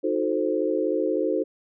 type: chord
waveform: sine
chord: D# diminished seventh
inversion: none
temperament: equal with one note detuned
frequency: 311.1 / 363.6 / 440 / 523.3 Hz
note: D#4 / F#4 / A4 / C5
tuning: 0 / -30 / 0 / 0 cents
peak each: -27 dBFS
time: 0.03-1.44 s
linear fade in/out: 20 ms
effects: none